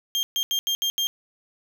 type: tone bursts at uneven times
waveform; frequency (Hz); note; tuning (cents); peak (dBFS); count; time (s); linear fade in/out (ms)
35% pulse; 3200; G7; +35; -20; 6; 0.15-0.23 / 0.36-0.43 / 0.51-0.59 / 0.67-0.75 / 0.82-0.9 / 0.98-1.07; 0
effects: none